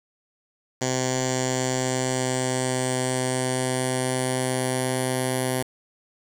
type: tone with low-pass filter sweep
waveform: 10% pulse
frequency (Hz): 128.6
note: C3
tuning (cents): -30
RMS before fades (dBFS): -25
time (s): 0.81-5.63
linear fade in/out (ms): 10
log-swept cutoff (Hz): 6800 to 11000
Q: 5.5
effects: 7-bit